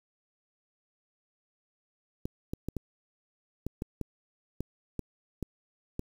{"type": "clicks", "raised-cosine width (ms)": 3, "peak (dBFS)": -20, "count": 11, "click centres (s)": [2.255, 2.535, 2.686, 2.767, 3.666, 3.821, 4.013, 4.606, 4.993, 5.427, 5.994], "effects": ["8-bit"]}